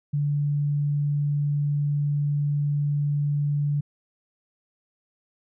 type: tone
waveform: sine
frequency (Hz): 145.3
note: D3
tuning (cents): -18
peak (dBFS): -21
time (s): 0.13-3.81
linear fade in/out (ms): 10
effects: none